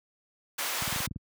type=high-pass noise; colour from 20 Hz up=pink; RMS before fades=-32 dBFS; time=0.58-1.07 s; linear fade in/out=10 ms; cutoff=860 Hz; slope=12 dB/octave
type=clicks; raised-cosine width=5 ms; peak=-23 dBFS; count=8; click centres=0.823 / 0.877 / 0.926 / 0.961 / 1.004 / 1.075 / 1.112 / 1.161 s
effects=high-pass 80 Hz 12 dB/octave

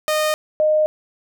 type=tone pair in turn; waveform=sawtooth / sine; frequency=615 / 615 Hz; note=D#5 / D#5; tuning=-20 / -20 cents; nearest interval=unison; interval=0 cents; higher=neither; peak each=-13 dBFS; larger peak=neither; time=0.08-0.34 / 0.6-0.86 s; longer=neither; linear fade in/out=0 ms; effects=none

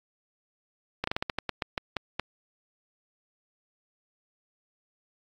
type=slowing click train; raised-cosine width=0.3 ms; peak=-12 dBFS; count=12; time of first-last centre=1.04-2.196 s; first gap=34 ms; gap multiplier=1.21; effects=AAC 48 kbps

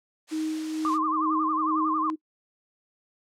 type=high-pass noise; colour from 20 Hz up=white; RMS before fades=-41 dBFS; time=0.27-0.99 s; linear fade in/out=50 ms; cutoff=380 Hz; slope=12 dB/octave
type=tone with tremolo; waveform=sine; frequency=313.7 Hz; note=D#4; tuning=14 cents sharp; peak=-25 dBFS; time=0.31-2.16 s; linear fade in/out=20 ms; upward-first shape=sine; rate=2.2 Hz; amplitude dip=40%
type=tone with vibrato; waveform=sine; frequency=1123 Hz; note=C#6; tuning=22 cents sharp; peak=-24 dBFS; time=0.85-2.1 s; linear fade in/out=0 ms; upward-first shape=sine; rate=11 Hz; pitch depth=150 cents each way
effects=noise-tail reverb RT60 0.1 s tail -23 dB re dry + low-pass 7000 Hz 12 dB/octave

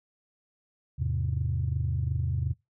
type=chord; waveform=sine; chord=E augmented; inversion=none; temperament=equal with one note detuned; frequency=82.41 / 105.28 / 130.81 Hz; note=E2 / G#2 / B#2; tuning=0 / +24 / 0 cents; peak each=-29 / -31 / -29 dBFS; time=0.98-2.54 s; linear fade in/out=20 ms; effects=noise-tail reverb RT60 0.2 s tail -24 dB re dry + tanh soft clip ceiling -18 dBFS

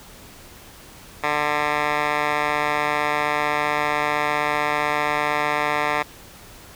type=tone with band-pass filter; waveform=10% pulse; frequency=148.7 Hz; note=D3; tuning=22 cents sharp; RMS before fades=-22 dBFS; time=1.23-6.03 s; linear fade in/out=10 ms; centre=1500 Hz; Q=2.1; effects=pink hiss -44 dBFS RMS until 6.75 s

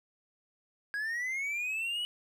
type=linear sweep; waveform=triangle; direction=up; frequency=1631 to 2960 Hz; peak=-30 dBFS; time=0.94-2.05 s; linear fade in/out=0 ms; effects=none

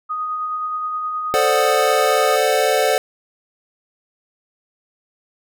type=tone with tremolo; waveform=sine; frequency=1244.5 Hz; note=D#6; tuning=in tune; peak=-20 dBFS; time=0.09-2.37 s; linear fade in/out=20 ms; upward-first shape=sine; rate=9.5 Hz; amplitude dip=25%
type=chord; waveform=square; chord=D dominant seventh; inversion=second; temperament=equal; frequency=440 / 523.3 / 587.3 / 740 Hz; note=A4 / C5 / D5 / F#5; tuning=0 / 0 / 0 / 0 cents; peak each=-21 dBFS; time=1.34-2.98 s; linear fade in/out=0 ms
effects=none

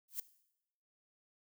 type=noise with exponential growth; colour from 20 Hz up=violet; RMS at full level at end=-34 dBFS; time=0.08-0.2 s; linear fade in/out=5 ms; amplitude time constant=25 ms; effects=noise-tail reverb RT60 0.8 s tail -17 dB re dry

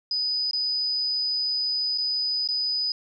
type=tone with dropouts; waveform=sine; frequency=4983 Hz; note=D#8; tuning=2 cents sharp; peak=-23 dBFS; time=0.11-2.92 s; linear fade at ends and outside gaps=2 ms; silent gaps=0.511-0.532 / 1.977-1.982 / 2.476-2.487 s; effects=none

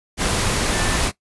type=tone in noise; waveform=sine; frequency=1768 Hz; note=A6; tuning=8 cents sharp; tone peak=-28 dBFS; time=0.7-0.99 s; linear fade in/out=50 ms; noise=pink; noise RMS=-20 dBFS; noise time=0.17-1.12 s; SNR=-11 dB; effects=noise-tail reverb RT60 0.1 s tail -18 dB re dry + resampled to 24000 Hz

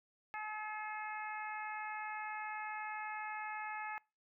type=harmonic tone; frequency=427.9 Hz; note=A4; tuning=48 cents flat; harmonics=2 / 3 / 4 / 5 / 6; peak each=-43 / -48 / -46 / -48 / -52 dBFS; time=0.34-3.98 s; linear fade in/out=0 ms; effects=noise-tail reverb RT60 0.3 s tail -25 dB re dry

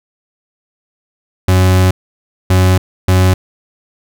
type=tone bursts at uneven times; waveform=40% pulse; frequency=92.7 Hz; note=F#2; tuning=4 cents sharp; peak=-6 dBFS; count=3; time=1.48-1.91 / 2.5-2.78 / 3.08-3.34 s; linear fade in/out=5 ms; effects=none

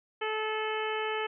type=harmonic tone; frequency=434 Hz; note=A4; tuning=24 cents flat; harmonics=1 / 2 / 3 / 4 / 5 / 6 / 7; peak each=-33 / -36 / -38 / -39 / -40 / -41 / -41 dBFS; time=0.21-1.27 s; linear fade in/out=10 ms; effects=none

